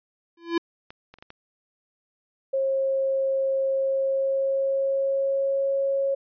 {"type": "tone with exponential growth", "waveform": "square", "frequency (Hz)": 337.8, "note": "E4", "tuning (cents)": 42, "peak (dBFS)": -18, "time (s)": [0.37, 0.58], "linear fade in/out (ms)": 5, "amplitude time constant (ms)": 44}
{"type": "clicks", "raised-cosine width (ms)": 0.3, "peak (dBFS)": [-25, -29, -34, -26, -26], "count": 5, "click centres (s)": [0.905, 1.14, 1.186, 1.225, 1.304]}
{"type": "tone with pitch glide", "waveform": "sine", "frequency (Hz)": [538, 548], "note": ["C5", "C#5"], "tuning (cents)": [48, -20], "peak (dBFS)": -21, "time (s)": [2.53, 6.15], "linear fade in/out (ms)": 10, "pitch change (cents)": 32, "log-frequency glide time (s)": [3.69, 5.72]}
{"effects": ["resampled to 11025 Hz"]}